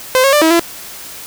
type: tone with pitch steps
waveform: sawtooth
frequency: 515 / 546 / 593 / 321.6 / 338.1 Hz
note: C5 / C#5 / D5 / E4 / E4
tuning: -28 / -26 / +17 / -43 / +44 cents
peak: -4 dBFS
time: 0.15-0.595 s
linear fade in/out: 0 ms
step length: 89 ms
effects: white hiss -31 dBFS RMS until 1.26 s